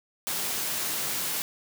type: high-pass noise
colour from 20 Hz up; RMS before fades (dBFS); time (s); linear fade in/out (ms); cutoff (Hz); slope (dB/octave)
white; -30; 0.27-1.42; 0; 100; 48
effects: none